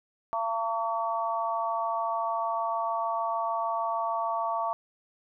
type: harmonic tone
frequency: 226.7 Hz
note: A#3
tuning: 48 cents flat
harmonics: 3 / 4 / 5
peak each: -31 / -31 / -31 dBFS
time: 0.33-4.73 s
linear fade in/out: 0 ms
effects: none